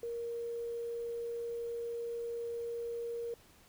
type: tone with quantisation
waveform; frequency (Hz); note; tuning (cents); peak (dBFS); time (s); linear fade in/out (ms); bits
sine; 468.9; A#4; +10; -36; 0.03-3.34; 2; 10
effects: pink hiss -62 dBFS RMS until 3.68 s